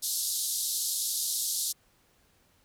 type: band-pass noise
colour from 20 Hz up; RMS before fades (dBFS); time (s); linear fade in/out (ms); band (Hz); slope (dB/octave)
white; -31; 0.02-1.73; 20; 3700 to 13000; 48
effects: pink hiss -66 dBFS RMS until 2.64 s